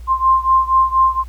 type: beating tone pair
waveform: sine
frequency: 1051 / 1055.2 Hz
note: C6 / C6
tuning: +7 / +14 cents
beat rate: 4.2 Hz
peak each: -13 / -15 dBFS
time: 0.07-1.24 s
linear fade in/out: 50 ms
effects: added 60 Hz sine -30 dBFS peak until 1.28 s + pink hiss -51 dBFS RMS until 1.28 s